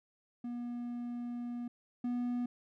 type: tone pair in turn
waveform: triangle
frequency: 240.7 / 243.9 Hz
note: B3 / B3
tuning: -44 / -21 cents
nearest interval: unison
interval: 23 cents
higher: second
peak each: -35 / -30 dBFS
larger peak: second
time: 0.44-1.68 / 2.04-2.46 s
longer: first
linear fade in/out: 5 ms
effects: none